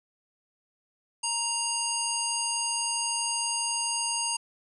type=harmonic tone with a mistuned harmonic; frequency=932.3 Hz; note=A#5; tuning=in tune; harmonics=1 / 3 / 5 / 7 / 9 / 10; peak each=-34 / -34 / -34 / -34 / -34 / -34 dBFS; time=1.23-4.37 s; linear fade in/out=10 ms; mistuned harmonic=5; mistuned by=+47 cents; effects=none